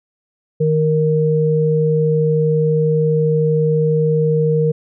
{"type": "tone pair together", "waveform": "sine", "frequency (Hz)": [155.7, 466.2], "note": ["D#3", "A#4"], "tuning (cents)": [2, 0], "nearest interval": "octave + perfect fifth", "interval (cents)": 1898, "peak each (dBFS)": -15, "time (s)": [0.6, 4.72], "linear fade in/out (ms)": 10, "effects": []}